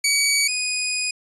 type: tone pair in turn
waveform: 15% pulse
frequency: 2268 / 2484 Hz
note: C#7 / D#7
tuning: +39 / -3 cents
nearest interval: major second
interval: 158 cents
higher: second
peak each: -10 / -15 dBFS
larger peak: first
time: 0.04-0.48 / 0.48-1.11 s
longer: second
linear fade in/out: 5 ms
effects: resampled to 24000 Hz